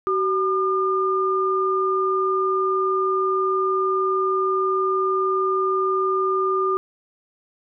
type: tone pair together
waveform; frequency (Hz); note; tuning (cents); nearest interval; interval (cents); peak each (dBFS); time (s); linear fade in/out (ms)
sine; 380 / 1206.4; F#4 / D6; +46 / +46; octave + minor sixth; 2000; -21; 0.07-6.77; 0
effects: none